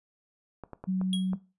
clicks, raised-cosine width 1 ms, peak -26 dBFS, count 5, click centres 0.637 / 0.733 / 0.84 / 1.014 / 1.333 s
sine tone, 186.9 Hz, F#3, 18 cents sharp, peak -25 dBFS, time 0.87-1.36 s, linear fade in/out 20 ms
square tone with exponential decay, 3300 Hz, G#7, 12 cents flat, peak -28 dBFS, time 1.13-1.32 s, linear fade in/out 1 ms, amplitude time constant 40 ms
effects noise-tail reverb RT60 0.3 s tail -18 dB re dry + resampled to 24000 Hz

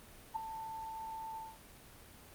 sine tone with ADSR envelope, 888 Hz, A5, 16 cents sharp, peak -30 dBFS, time 0.34-1.59 s, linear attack 22 ms, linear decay 5 ms, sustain -11 dB, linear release 220 ms, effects pink hiss -56 dBFS RMS until 2.34 s + Opus 32 kbps

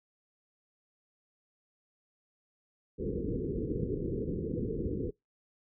white low-pass noise, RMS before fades -34 dBFS, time 2.98-5.11 s, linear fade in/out 20 ms, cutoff 480 Hz, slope 96 dB/octave, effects noise-tail reverb RT60 0.2 s tail -26 dB re dry

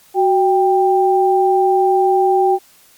sine tone pair together, 372.4 / 789 Hz, F#4 / G5, +11 / +11 cents, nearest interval octave + minor second, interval 1300 cents, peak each -13 dBFS, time 0.14-2.59 s, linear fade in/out 50 ms, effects white hiss -49 dBFS RMS until 2.97 s + MP3 96 kbps

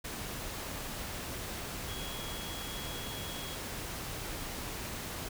sine tone in noise, 3322 Hz, G#7, in tune, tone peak -45 dBFS, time 1.88-3.56 s, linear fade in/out 10 ms, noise pink, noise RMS -40 dBFS, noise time 0.04-5.29 s, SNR -8 dB, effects none

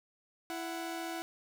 sawtooth tone pair together, 332.7 / 740 Hz, E4 / F#5, +16 / 0 cents, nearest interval octave + major second, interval 1384 cents, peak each -35 / -37 dBFS, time 0.5-1.22 s, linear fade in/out 0 ms, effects none

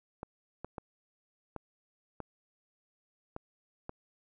clicks, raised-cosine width 1 ms, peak -25 dBFS, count 7, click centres 0.231 / 0.646 / 0.782 / 1.563 / 2.203 / 3.364 / 3.894 s, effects none

